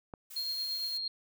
click, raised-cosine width 1 ms, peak -28 dBFS, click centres 0.138 s
blue noise, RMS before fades -47 dBFS, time 0.3-0.98 s, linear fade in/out 10 ms
sine tone with tremolo, 4234 Hz, C8, 20 cents sharp, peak -31 dBFS, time 0.36-1.08 s, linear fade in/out 5 ms, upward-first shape triangle, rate 8.8 Hz, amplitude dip 35%
effects none

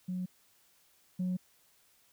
sine tone pair in turn, 182.5 / 182.5 Hz, F#3 / F#3, -24 / -24 cents, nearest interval unison, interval 0 cents, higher neither, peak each -32 / -28 dBFS, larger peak second, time 0.08-0.26 / 1.19-1.37 s, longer neither, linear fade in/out 10 ms, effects tanh soft clip ceiling -28 dBFS + white hiss -67 dBFS RMS until 2.12 s

